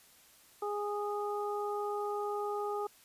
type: harmonic tone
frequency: 412.7 Hz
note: G#4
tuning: 11 cents flat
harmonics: 1 / 2 / 3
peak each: -35 / -38 / -40 dBFS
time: 0.62-2.87 s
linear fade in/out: 5 ms
effects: white hiss -61 dBFS RMS until 3.04 s + resampled to 32000 Hz